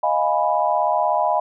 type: chord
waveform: sine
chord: F half-diminished seventh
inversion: third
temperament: equal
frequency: 622.3 / 698.5 / 830.6 / 987.8 Hz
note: Eb5 / F5 / Ab5 / Cb6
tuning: 0 / 0 / 0 / 0 cents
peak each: -22 dBFS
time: 0.03-1.4 s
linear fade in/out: 5 ms
effects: none